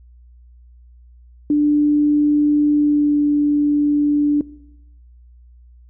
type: tone with pitch glide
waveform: sine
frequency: 295.3 to 292.8 Hz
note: D4 to D4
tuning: +10 to -5 cents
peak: -12 dBFS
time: 1.5-4.41 s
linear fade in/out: 2 ms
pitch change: -15 cents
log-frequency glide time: 2.72-3.2 s
effects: noise-tail reverb RT60 0.9 s tail -21 dB re dry + added 60 Hz sine -43 dBFS peak until 5.89 s